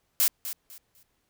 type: noise with echo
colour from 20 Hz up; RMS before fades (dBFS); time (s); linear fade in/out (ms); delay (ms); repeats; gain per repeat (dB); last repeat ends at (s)
blue; -22; 0.2-0.28; 0; 250; 3; -12; 1.03
effects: pink hiss -73 dBFS RMS until 1.29 s